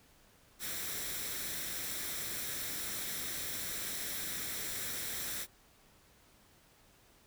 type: noise with comb filter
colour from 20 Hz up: white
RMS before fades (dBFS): -39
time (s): 0.59-5.47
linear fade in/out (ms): 50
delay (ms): 0.53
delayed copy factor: +0.5
effects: pink hiss -64 dBFS RMS until 7.26 s